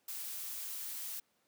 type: noise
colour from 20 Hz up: blue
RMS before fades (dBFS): -42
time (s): 0.08-1.2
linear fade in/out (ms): 5
effects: pink hiss -75 dBFS RMS until 1.47 s + high-pass 200 Hz 12 dB/octave